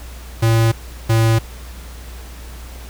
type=tone pair in turn; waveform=square; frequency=113.5 / 112.85 Hz; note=A#2 / A2; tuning=-46 / +44 cents; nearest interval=unison; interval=10 cents; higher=first; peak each=-12 dBFS; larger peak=neither; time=0.42-0.72 / 1.09-1.39 s; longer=neither; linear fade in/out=10 ms; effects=added 60 Hz sine -32 dBFS peak until 2.89 s + pink hiss -40 dBFS RMS until 2.89 s